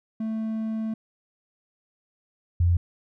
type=tone pair in turn; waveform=triangle / sine; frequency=220.8 / 86.74 Hz; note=A3 / F2; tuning=+6 / -11 cents; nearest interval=octave + major third; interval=1617 cents; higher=first; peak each=-24 / -17 dBFS; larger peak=second; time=0.2-0.94 / 2.6-2.77 s; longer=first; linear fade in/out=5 ms; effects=none